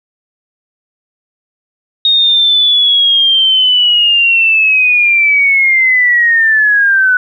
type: linear sweep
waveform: sine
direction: down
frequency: 3729 to 1480 Hz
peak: -6 dBFS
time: 2.05-7.17 s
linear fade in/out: 2 ms
effects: 8-bit